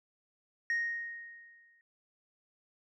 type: tone with exponential decay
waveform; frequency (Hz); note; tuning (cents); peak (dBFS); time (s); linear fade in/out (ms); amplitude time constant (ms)
sine; 1864.7; A#6; 0; -25; 0.7-1.81; 1; 240
effects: tanh soft clip ceiling -27 dBFS